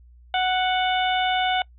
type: harmonic tone with a mistuned harmonic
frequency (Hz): 740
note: F#5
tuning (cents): 0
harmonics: 1 / 2 / 3 / 4 / 5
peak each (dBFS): -21 / -28 / -30 / -29 / -31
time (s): 0.34-1.62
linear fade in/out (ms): 2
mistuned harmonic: 5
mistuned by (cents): -62
effects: noise-tail reverb RT60 0.1 s tail -24 dB re dry + added 60 Hz sine -47 dBFS peak until 1.78 s